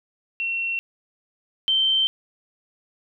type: tone pair in turn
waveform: sine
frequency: 2720 / 3115 Hz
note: F7 / G7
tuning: -46 / -12 cents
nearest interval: major second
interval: 234 cents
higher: second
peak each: -23 / -17 dBFS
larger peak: second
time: 0.4-0.79 / 1.68-2.07 s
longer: neither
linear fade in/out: 0 ms
effects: none